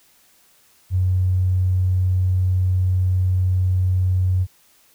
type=tone with tanh clipping; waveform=triangle; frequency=92.2 Hz; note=F#2; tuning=6 cents flat; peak=-15 dBFS; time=0.9-4.47 s; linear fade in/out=50 ms; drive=3 dB; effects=white hiss -56 dBFS RMS until 4.94 s